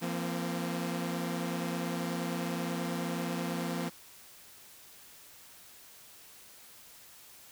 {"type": "chord", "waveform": "sawtooth", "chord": "F suspended fourth", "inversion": "none", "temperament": "equal with one note detuned", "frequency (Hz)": [171.02, 233.1, 261.6], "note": ["F3", "Bb3", "C4"], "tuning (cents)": [-36, 0, 0], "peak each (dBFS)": [-31, -34, -35], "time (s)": [0.01, 3.9], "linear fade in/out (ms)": 20, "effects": ["white hiss -54 dBFS RMS until 7.51 s"]}